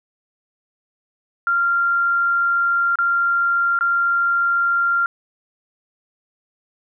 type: tone with dropouts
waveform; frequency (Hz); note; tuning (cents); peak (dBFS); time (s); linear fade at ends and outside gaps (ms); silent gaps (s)
sine; 1387; F6; -12; -15; 1.47-5.06; 1; 2.956-2.987 / 3.79-3.809
effects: none